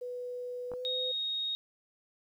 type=tone with pitch glide; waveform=sine; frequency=493.9 to 507.5 Hz; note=B4 to B4; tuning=0 to +47 cents; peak=-36 dBFS; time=0.01-1.12 s; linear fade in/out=10 ms; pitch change=+47 cents; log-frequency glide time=0.7-0.89 s
type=clicks; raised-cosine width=1 ms; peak=-31 dBFS; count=2; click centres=0.717 / 0.737 s
type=tone; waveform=sine; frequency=3739 Hz; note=A#7; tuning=4 cents sharp; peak=-31 dBFS; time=0.85-1.55 s; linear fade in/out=0 ms
effects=11-bit